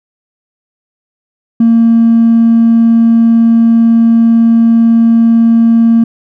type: tone with hard clipping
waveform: sine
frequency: 229.5 Hz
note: A#3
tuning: 27 cents flat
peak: -4 dBFS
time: 1.6-6.04 s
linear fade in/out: 5 ms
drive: 1 dB
effects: none